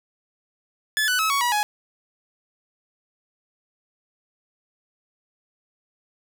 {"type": "tone with pitch steps", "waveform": "sawtooth", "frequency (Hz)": [1724, 1492.2, 1291.5, 1117.9, 967.6, 837.5], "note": ["A6", "F#6", "E6", "C#6", "B5", "G#5"], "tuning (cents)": [-36, 14, -36, 14, -36, 14], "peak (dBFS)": -16, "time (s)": [0.97, 1.63], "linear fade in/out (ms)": 0, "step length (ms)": 110, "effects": []}